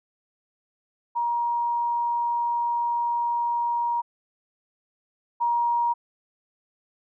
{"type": "tone pair in turn", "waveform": "sine", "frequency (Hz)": [947, 947], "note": ["A#5", "A#5"], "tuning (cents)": [27, 27], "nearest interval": "unison", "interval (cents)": 0, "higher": "neither", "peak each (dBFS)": [-22, -20], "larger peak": "second", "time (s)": [[1.15, 4.02], [5.4, 5.94]], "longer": "first", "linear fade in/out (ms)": 20, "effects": []}